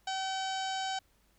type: harmonic tone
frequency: 765 Hz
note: G5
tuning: 42 cents flat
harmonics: 1 / 2 / 3 / 4 / 5 / 6 / 7 / 8 / 9 / 10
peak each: -34 / -41 / -49 / -41 / -46 / -46 / -48 / -55 / -48 / -53 dBFS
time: 0.07-0.99 s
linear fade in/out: 5 ms
effects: added 50 Hz sine -70 dBFS peak until 1.38 s + pink hiss -70 dBFS RMS until 1.38 s